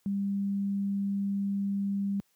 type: tone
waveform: sine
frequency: 198.8 Hz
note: G3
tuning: 25 cents sharp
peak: -27 dBFS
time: 0.06-2.2 s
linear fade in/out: 0 ms
effects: white hiss -71 dBFS RMS until 2.35 s + high-pass 80 Hz 12 dB/octave